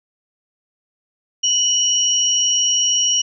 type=tone pair together; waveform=sine; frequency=2962 / 5689 Hz; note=F#7 / F8; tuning=+1 / +31 cents; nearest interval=major seventh; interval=1130 cents; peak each=-17 dBFS; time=1.43-3.22 s; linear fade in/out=10 ms; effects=none